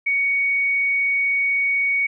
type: tone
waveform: sine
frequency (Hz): 2236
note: C#7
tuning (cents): +14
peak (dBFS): -17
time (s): 0.06-2.07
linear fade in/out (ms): 10
effects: none